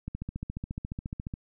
click train, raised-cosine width 5 ms, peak -22 dBFS, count 19, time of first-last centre 0.08-1.339 s, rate 14.3 Hz, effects none

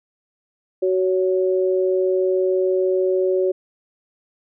sine tone pair together, 373.5 / 559.6 Hz, F#4 / C#5, +16 / +16 cents, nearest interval perfect fifth, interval 700 cents, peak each -17 / -22 dBFS, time 0.82-3.52 s, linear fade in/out 10 ms, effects none

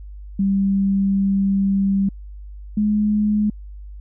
sine tone pair in turn, 196 / 210.1 Hz, G3 / G#3, 0 / +20 cents, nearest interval minor second, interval 120 cents, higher second, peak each -15 dBFS, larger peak neither, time 0.39-2.09 / 2.77-3.5 s, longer first, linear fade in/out 5 ms, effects added 50 Hz sine -33 dBFS peak until 4 s

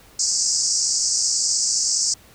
pink band-pass noise, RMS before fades -21 dBFS, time 0.19-2.14 s, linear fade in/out 5 ms, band 4800 to 8100 Hz, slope 96 dB/octave, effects pink hiss -50 dBFS RMS until 2.34 s

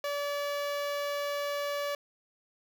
sawtooth tone with notch filter, 575 Hz, D5, 37 cents flat, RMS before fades -33 dBFS, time 0.04-1.95 s, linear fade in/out 2 ms, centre 8800 Hz, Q 1.3, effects none

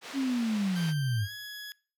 white band-pass noise, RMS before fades -43 dBFS, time 0.01-0.94 s, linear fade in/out 50 ms, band 240 to 3800 Hz, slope 12 dB/octave
sine linear sweep, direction down, 279.7 to 96 Hz, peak -26 dBFS, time 0.13-1.28 s, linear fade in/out 50 ms
20% pulse tone with pitch glide, 1568 to 1680.5 Hz, G6 to G#6, 0 to +20 cents, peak -34 dBFS, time 0.76-1.72 s, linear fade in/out 0 ms, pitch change +120 cents, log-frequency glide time 1.17-1.32 s
effects noise-tail reverb RT60 0.4 s tail -23 dB re dry

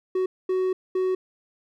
triangle tone bursts at uneven times, 372.5 Hz, F#4, 12 cents sharp, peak -19 dBFS, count 3, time 0.15-0.26 / 0.49-0.73 / 0.95-1.15 s, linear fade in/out 5 ms, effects none

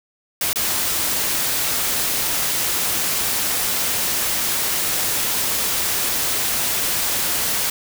white noise with dropouts, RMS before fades -21 dBFS, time 0.41-7.7 s, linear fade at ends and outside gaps 2 ms, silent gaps 0.531-0.558 s, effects none

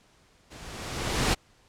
pink noise with level ramp, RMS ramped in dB -46 to -22 dBFS, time 0.5-1.35 s, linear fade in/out 20 ms, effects pink hiss -61 dBFS RMS until 1.68 s + low-pass 8000 Hz 12 dB/octave

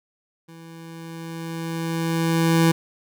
25% pulse tone with level ramp, 164.81 Hz, E3, in tune, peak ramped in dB -38 to -10 dBFS, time 0.48-2.72 s, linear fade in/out 10 ms, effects none

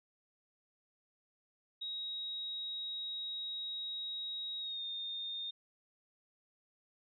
sine tone with pitch glide, 3800 to 3654 Hz, A#7 to A#7, +33 to -35 cents, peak -38 dBFS, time 1.81-5.51 s, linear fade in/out 10 ms, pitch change -68 cents, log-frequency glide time 4.59-4.83 s, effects none

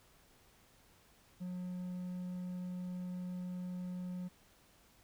triangle tone, 180.6 Hz, F#3, 42 cents flat, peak -37 dBFS, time 1.4-4.29 s, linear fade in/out 20 ms, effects pink hiss -66 dBFS RMS until 5.03 s

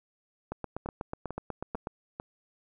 two click trains, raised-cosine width 1 ms, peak -22 / -20 dBFS, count 4 / 12, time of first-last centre 0.86-2.199 / 0.52-1.871 s, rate 2.24 / 8.14 Hz, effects none

